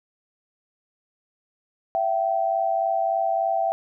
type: tone pair together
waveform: sine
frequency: 667.6 / 771 Hz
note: E5 / G5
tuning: +22 / -29 cents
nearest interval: major second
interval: 249 cents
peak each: -23 dBFS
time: 1.95-3.72 s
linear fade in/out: 0 ms
effects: none